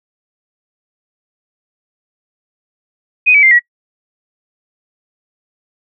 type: tone with pitch steps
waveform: sine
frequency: 2496 / 2289 / 2099 / 1924.7 Hz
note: D#7 / D7 / C7 / B6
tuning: +5 / -45 / +5 / -45 cents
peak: -5 dBFS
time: 3.26-3.596 s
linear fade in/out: 20 ms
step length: 84 ms
effects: noise-tail reverb RT60 0.1 s tail -25 dB re dry